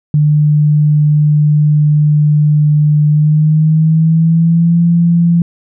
sine tone with pitch glide, 149.8 to 170.1 Hz, D3 to F3, +35 to -45 cents, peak -6 dBFS, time 0.14-5.42 s, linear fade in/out 2 ms, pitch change +220 cents, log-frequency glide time 3.08-4.8 s, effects none

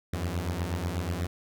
sawtooth beating tone pair, 82.9 / 91.1 Hz, E2 / F#2, +10 / -26 cents, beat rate 8.2 Hz, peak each -28 dBFS, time 0.13-1.27 s, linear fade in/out 5 ms, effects none

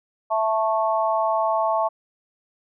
sine chord, A major, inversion second, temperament just, 660 / 880 / 1100 Hz, E5 / A5 / C#6, +2 / 0 / -14 cents, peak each -22 / -23 / -25 dBFS, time 0.3-1.89 s, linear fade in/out 20 ms, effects none

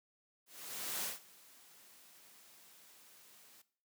white noise with ADSR envelope, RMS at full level -38 dBFS, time 0.46-3.62 s, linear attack 580 ms, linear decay 150 ms, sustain -23 dB, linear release 7 ms, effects noise-tail reverb RT60 0.5 s tail -17 dB re dry + high-pass 150 Hz 12 dB/octave

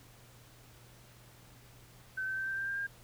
sine tone with pitch steps, 1531 / 1543.4 / 1556 / 1568.6 / 1581.3 / 1594.2 / 1607.1 Hz, G6 / G6 / G6 / G6 / G6 / G6 / G6, -41 / -27 / -13 / +1 / +15 / +29 / +43 cents, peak -33 dBFS, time 2.17-2.87 s, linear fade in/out 10 ms, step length 100 ms, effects added 120 Hz sine -59 dBFS peak until 3.03 s + pink hiss -59 dBFS RMS until 3.03 s

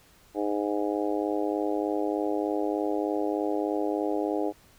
harmonic tone, 103.3 Hz, G#2, 9 cents flat, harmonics 3 / 4 / 5 / 6 / 7 / 8, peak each -29 / -31 / -33 / -35 / -36 / -37 dBFS, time 0.34-4.53 s, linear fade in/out 50 ms, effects pink hiss -58 dBFS RMS until 4.78 s

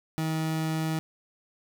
30% pulse tone, 159 Hz, D#3, 38 cents sharp, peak -24 dBFS, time 0.18-0.99 s, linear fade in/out 0 ms, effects none

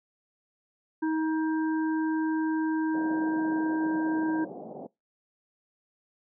harmonic tone, 316.4 Hz, D#4, 29 cents sharp, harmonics 1 / 3 / 5, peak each -25 / -35 / -39 dBFS, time 1.02-4.45 s, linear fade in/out 10 ms
white band-pass noise, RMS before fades -41 dBFS, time 2.94-4.87 s, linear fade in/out 5 ms, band 150 to 740 Hz, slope 48 dB/octave
effects noise-tail reverb RT60 0.2 s tail -23 dB re dry

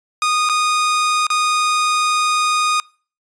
sawtooth tone with dropouts, 1234 Hz, D#6, 15 cents flat, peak -11 dBFS, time 0.22-2.8 s, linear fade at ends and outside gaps 1 ms, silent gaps 0.49-0.496 / 1.268-1.302 s, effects noise-tail reverb RT60 0.4 s tail -25 dB re dry + resampled to 22050 Hz

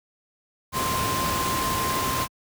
sine tone in noise, 1046.5 Hz, C6, in tune, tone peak -26 dBFS, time 0.72-2.28 s, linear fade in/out 50 ms, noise pink, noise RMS -27 dBFS, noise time 0.72-2.28 s, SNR -2 dB, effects high-pass 60 Hz 12 dB/octave

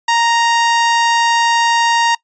sawtooth tone, 932 Hz, A#5, 1 cent flat, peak -7 dBFS, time 0.08-2.15 s, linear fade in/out 5 ms, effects noise-tail reverb RT60 0.1 s tail -23 dB re dry + resampled to 16000 Hz

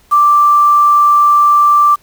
sine tone with quantisation, 1174.7 Hz, D6, in tune, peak -5 dBFS, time 0.11-1.96 s, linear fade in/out 20 ms, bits 5, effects pink hiss -50 dBFS RMS until 2.02 s

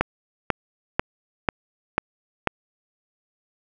click train, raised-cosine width 0.5 ms, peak -3 dBFS, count 6, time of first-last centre 0.01-2.473 s, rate 2.03 Hz, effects none

